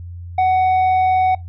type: tone with tanh clipping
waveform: sine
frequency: 746 Hz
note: F#5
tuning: 14 cents sharp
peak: -13 dBFS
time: 0.38-1.35 s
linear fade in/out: 5 ms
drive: 5 dB
effects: noise-tail reverb RT60 0.2 s tail -21 dB re dry + added 87 Hz sine -29 dBFS peak until 1.48 s